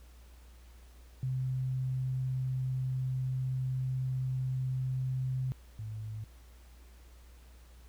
sine tone pair in turn, 129.7 / 108.88 Hz, C3 / A2, -15 / -18 cents, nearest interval minor third, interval 303 cents, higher first, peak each -30 / -37 dBFS, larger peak first, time 1.23-5.52 / 5.79-6.24 s, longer first, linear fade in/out 0 ms, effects added 60 Hz sine -52 dBFS peak until 7.88 s + pink hiss -63 dBFS RMS until 7.88 s

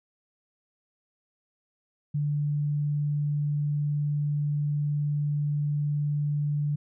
sine tone, 146.83 Hz, D3, in tune, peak -24 dBFS, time 2.14-6.76 s, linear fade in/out 10 ms, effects none

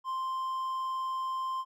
triangle tone, 1046.5 Hz, C6, in tune, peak -29 dBFS, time 0.04-1.65 s, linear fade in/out 50 ms, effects none

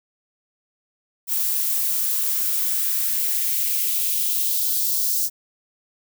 violet noise with high-pass filter sweep, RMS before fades -22 dBFS, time 1.27-5.3 s, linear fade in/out 50 ms, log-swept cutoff 610 to 5200 Hz, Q 1.8, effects none

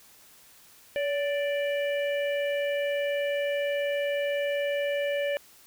harmonic tone with a mistuned harmonic, 587.3 Hz, D5, in tune, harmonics 1 / 3 / 4 / 5, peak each -26 / -36 / -38 / -40 dBFS, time 0.96-5.37 s, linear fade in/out 0 ms, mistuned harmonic 1, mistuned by -50 cents, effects white hiss -55 dBFS RMS until 5.66 s

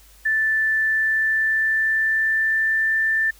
sine tone with pitch glide, 1760 to 1776.3 Hz, A6 to A6, 0 to +16 cents, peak -17 dBFS, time 0.25-3.31 s, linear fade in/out 10 ms, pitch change +16 cents, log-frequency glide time 0.74-2.92 s, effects added 50 Hz sine -50 dBFS peak until 3.39 s + white hiss -52 dBFS RMS until 3.39 s

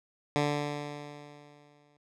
10% pulse tone with exponential decay, 146.5 Hz, D3, 4 cents flat, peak -16 dBFS, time 0.36-1.97 s, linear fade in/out 0 ms, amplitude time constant 350 ms, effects low-pass 6000 Hz 12 dB/octave

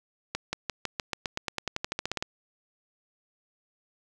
accelerating click train, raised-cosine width 0.2 ms, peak -12 dBFS, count 19, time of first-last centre 0.35-2.225 s, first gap 180 ms, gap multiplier 0.93, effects none

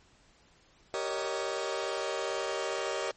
sawtooth chord, Eb dominant seventh, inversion first, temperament just, 388.9 / 466.7 / 560 / 622.3 Hz, G4 / Bb4 / Db5 / Eb5, -14 / +2 / +18 / 0 cents, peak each -33 dBFS, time 0.94-3.11 s, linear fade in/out 0 ms, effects pink hiss -63 dBFS RMS until 3.16 s + MP3 32 kbps

